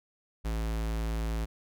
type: tone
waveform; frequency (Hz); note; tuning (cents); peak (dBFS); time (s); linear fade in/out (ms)
square; 55.2; A1; +6; -30; 0.44-1.46; 20
effects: none